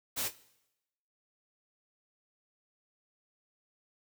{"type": "noise with echo", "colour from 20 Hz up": "white", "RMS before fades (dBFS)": -34, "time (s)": [0.16, 0.29], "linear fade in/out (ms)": 20, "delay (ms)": 25, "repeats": 2, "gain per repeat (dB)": -11, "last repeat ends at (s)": 0.34, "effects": ["noise-tail reverb RT60 0.9 s tail -19 dB re dry"]}